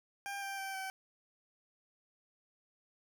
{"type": "tone with pitch steps", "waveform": "20% pulse", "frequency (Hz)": [798, 787.5, 777.1, 766.8], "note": ["G5", "G5", "G5", "G5"], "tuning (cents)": [31, 8, -15, -38], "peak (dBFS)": -34, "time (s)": [0.26, 0.9], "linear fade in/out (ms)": 0, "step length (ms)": 160, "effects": []}